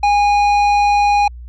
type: tone with tanh clipping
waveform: sine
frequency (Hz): 820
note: G#5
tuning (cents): -22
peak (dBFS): -12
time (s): 0.03-1.28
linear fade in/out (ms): 5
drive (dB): 11
effects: added 60 Hz sine -30 dBFS peak until 1.48 s